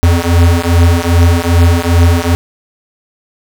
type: beating tone pair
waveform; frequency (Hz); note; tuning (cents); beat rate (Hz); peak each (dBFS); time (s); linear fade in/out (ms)
square; 84.2 / 86.7; E2 / F2; +37 / -12; 2.5; -10; 0.03-2.35; 0
effects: none